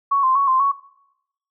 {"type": "tone with vibrato", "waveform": "sine", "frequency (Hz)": 1078, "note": "C#6", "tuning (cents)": -49, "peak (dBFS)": -14, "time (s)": [0.11, 0.72], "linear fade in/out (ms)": 10, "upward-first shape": "square", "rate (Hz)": 4.1, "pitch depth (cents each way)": 56, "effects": ["noise-tail reverb RT60 0.8 s tail -19 dB re dry"]}